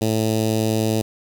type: tone with notch filter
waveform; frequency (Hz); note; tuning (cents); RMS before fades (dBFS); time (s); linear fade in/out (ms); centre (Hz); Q
10% pulse; 110; A2; 0; -20; 0.01-1.02; 10; 1500; 0.52
effects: none